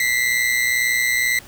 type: tone pair together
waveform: 40% pulse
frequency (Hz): 1964 / 2086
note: B6 / C7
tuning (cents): -10 / -6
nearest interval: minor second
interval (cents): 104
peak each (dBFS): -19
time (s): 0-1.39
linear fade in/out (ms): 2
effects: pink hiss -43 dBFS RMS until 1.47 s